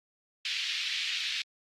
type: band-pass noise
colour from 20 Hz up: white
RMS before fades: -33 dBFS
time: 0.45-1.42 s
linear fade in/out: 2 ms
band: 2200 to 4000 Hz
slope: 24 dB/octave
effects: Opus 32 kbps